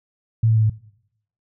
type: tone with pitch steps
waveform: sine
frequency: 112.5 / 111.14 / 109.8 / 108.48 Hz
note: A2 / A2 / A2 / A2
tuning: +39 / +18 / -3 / -24 cents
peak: -13 dBFS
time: 0.43-0.698 s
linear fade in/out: 5 ms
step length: 67 ms
effects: noise-tail reverb RT60 0.8 s tail -21 dB re dry